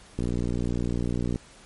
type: click train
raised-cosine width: 3 ms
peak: -15 dBFS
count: 71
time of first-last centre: 0.19-1.359 s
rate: 59.9 Hz
effects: pink hiss -51 dBFS RMS until 1.65 s + MP3 48 kbps